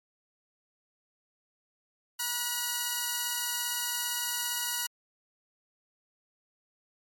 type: tone pair together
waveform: 5% pulse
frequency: 963 / 1453.3 Hz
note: B5 / F#6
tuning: -44 / -31 cents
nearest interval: perfect fifth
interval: 713 cents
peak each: -21 dBFS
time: 2.19-4.87 s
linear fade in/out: 10 ms
effects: MP3 96 kbps